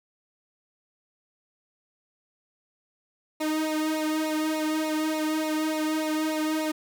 sawtooth tone with flanger, 311.1 Hz, D#4, in tune, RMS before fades -27 dBFS, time 3.4-6.72 s, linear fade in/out 10 ms, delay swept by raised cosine 0.61 to 2.01 ms, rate 3.4 Hz, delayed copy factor -0.95, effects none

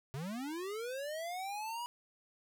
square linear sweep, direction up, 126.7 to 976 Hz, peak -39 dBFS, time 0.14-1.86 s, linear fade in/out 0 ms, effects none

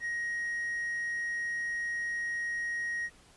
sine tone with hard clipping, 1883 Hz, A#6, 17 cents sharp, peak -32 dBFS, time 0-3.1 s, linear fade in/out 50 ms, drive 2 dB, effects pink hiss -59 dBFS RMS until 3.36 s + resampled to 24000 Hz

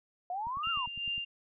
sine exponential two-way sweep, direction up then down, 698.5 to 1400 to 933 Hz, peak -33 dBFS, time 0.3-0.86 s, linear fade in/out 2 ms, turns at 0.7 s
click train, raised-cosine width 5 ms, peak -38 dBFS, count 8, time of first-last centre 0.47-1.179 s, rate 9.87 Hz
sine tone with tremolo, 2794 Hz, F7, in tune, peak -31 dBFS, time 0.63-1.25 s, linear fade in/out 10 ms, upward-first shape sine, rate 2.6 Hz, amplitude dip 60%
effects none

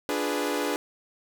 sawtooth chord, D diminished seventh, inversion none, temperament equal, 293.7 / 349.2 / 415.3 / 493.9 Hz, D4 / F4 / Ab4 / Cb5, 0 / 0 / 0 / 0 cents, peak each -26 / -31 / -27 / -28 dBFS, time 0.09-0.76 s, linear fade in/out 0 ms, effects none

